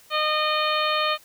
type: harmonic tone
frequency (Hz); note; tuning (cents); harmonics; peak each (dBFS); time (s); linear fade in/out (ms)
612; D#5; -29; 1 / 2 / 3 / 4 / 5 / 6 / 7; -27 / -24 / -32 / -29 / -29 / -32 / -33; 0.1-1.18; 50
effects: white hiss -53 dBFS RMS until 1.24 s